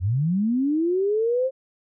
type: linear sweep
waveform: sine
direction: up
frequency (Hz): 82.41 to 535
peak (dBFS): -19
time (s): 0-1.51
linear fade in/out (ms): 50
effects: none